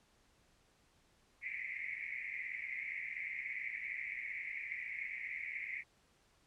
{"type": "band-pass noise", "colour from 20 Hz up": "pink", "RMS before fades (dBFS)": -43, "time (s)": [1.41, 5.84], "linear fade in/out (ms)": 50, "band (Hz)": [2000, 2300], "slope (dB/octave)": 96, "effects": ["pink hiss -71 dBFS RMS until 6.46 s", "low-pass 9000 Hz 12 dB/octave"]}